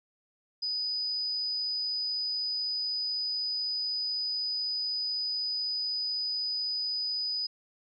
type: tone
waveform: sine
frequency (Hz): 4978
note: D#8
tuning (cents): 0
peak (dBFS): -29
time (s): 0.62-7.47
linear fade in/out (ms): 10
effects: none